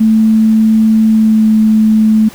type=tone with pitch glide; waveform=sine; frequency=220 to 217.7 Hz; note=A3 to A3; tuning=0 to -18 cents; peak=-5 dBFS; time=0-2.29 s; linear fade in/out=10 ms; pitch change=-18 cents; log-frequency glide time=1.06-1.52 s; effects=pink hiss -35 dBFS RMS until 2.34 s